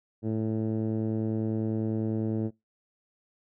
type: tone with low-pass filter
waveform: 10% pulse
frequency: 110 Hz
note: A2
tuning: in tune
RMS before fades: -29 dBFS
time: 0.22-2.51 s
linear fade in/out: 50 ms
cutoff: 330 Hz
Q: 0.96
effects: noise-tail reverb RT60 0.2 s tail -25 dB re dry